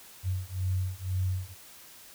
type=beating tone pair; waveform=sine; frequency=91.9 / 93.9 Hz; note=F#2 / F#2; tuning=-11 / +26 cents; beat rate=2 Hz; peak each=-31 dBFS; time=0.23-1.55 s; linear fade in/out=50 ms; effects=white hiss -51 dBFS RMS until 2.14 s